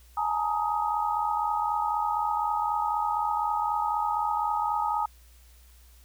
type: tone cluster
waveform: sine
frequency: 842 / 891 / 926 / 1253 Hz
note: G#5 / A5 / A#5 / D#6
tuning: +24 / +22 / -12 / +12 cents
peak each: -28 / -37 / -30 / -30 dBFS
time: 0.17-5.06 s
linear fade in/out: 5 ms
effects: added 60 Hz sine -52 dBFS peak until 6.04 s + white hiss -60 dBFS RMS until 6.04 s